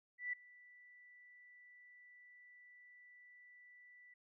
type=tone with ADSR envelope; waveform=sine; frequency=1971 Hz; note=B6; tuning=4 cents flat; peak=-36 dBFS; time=0.18-4.14 s; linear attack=150 ms; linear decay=6 ms; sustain=-23 dB; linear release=6 ms; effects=none